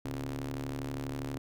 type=ring-modulated tone; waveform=sawtooth; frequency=72.3 Hz; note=D2; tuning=27 cents flat; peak=-28 dBFS; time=0.05-1.38 s; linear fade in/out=0 ms; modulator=197 Hz; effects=none